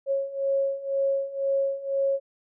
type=beating tone pair; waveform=sine; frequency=547 / 549 Hz; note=C#5 / C#5; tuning=-23 / -17 cents; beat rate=2 Hz; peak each=-28 / -25 dBFS; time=0.06-2.2 s; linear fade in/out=50 ms; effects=none